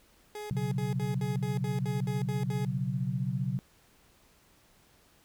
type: tone bursts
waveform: 30% pulse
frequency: 419.7 Hz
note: G#4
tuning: 18 cents sharp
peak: -35 dBFS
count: 11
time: 0.35-2.65 s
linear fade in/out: 2 ms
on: 150 ms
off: 65 ms
type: chord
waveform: sine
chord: B suspended second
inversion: none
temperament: equal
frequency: 123.47 / 138.59 / 185 Hz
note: B2 / C#3 / F#3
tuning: 0 / 0 / 0 cents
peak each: -33 / -32 / -34 dBFS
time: 0.51-3.59 s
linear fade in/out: 0 ms
effects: pink hiss -63 dBFS RMS until 5.24 s